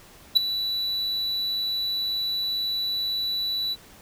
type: tone with ADSR envelope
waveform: triangle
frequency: 3951 Hz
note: B7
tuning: in tune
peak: -9 dBFS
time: 0.35-3.76 s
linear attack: 19 ms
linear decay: 9 ms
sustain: -14 dB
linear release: 38 ms
effects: pink hiss -50 dBFS RMS until 4.01 s